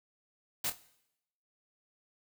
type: noise with echo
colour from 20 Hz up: white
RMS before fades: -33 dBFS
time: 0.64-0.7 s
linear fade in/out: 5 ms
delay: 25 ms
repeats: 3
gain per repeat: -10 dB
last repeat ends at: 0.775 s
effects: noise-tail reverb RT60 0.8 s tail -18 dB re dry